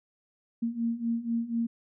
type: beating tone pair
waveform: sine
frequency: 229.4 / 233.5 Hz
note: A#3 / A#3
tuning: -28 / +3 cents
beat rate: 4.1 Hz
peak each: -32 / -29 dBFS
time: 0.62-1.67 s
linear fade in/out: 10 ms
effects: none